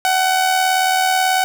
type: tone with amplitude modulation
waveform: sawtooth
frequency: 750 Hz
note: F#5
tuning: 23 cents sharp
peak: -8 dBFS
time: 0.05-1.44 s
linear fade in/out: 0 ms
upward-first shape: sine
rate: 78.3 Hz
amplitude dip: 45%
effects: none